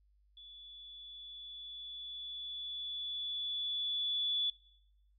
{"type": "tone with level ramp", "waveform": "sine", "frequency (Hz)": 3443, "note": "A7", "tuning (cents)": -38, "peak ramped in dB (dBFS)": [-51, -30], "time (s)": [0.37, 4.5], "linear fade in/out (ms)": 2, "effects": ["noise-tail reverb RT60 0.8 s tail -21 dB re dry", "added 50 Hz sine -66 dBFS peak until 5.18 s"]}